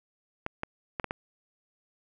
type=clicks; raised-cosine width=0.5 ms; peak=-16 dBFS; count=5; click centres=0.464 / 0.634 / 0.998 / 1.043 / 1.109 s; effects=none